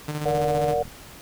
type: tone with tremolo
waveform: sawtooth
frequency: 150 Hz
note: D3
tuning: 37 cents sharp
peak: -22 dBFS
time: 0.08-0.74 s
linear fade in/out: 5 ms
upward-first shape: square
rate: 15 Hz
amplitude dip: 45%
type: chord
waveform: sine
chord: Bb augmented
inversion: none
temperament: just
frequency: 466.2 / 582.7 / 728.4 Hz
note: Bb4 / D5 / F#5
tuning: 0 / -14 / -27 cents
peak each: -25 dBFS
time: 0.25-0.83 s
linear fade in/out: 10 ms
type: click train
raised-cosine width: 5 ms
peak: -29 dBFS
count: 27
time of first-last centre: 0.26-0.879 s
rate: 42 Hz
effects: pink hiss -44 dBFS RMS until 1.21 s